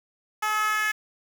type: tone with high-pass filter sweep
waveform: 10% pulse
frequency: 427.7 Hz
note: A4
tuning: 49 cents flat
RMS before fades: -25 dBFS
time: 0.42-0.92 s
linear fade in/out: 10 ms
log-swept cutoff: 1000 to 1700 Hz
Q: 3.5
effects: 7-bit